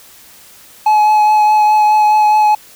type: tone with vibrato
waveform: triangle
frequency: 850 Hz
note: G#5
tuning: 40 cents sharp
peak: -5 dBFS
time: 0.86-2.55 s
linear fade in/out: 5 ms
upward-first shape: triangle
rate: 4.8 Hz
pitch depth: 16 cents each way
effects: white hiss -41 dBFS RMS until 2.75 s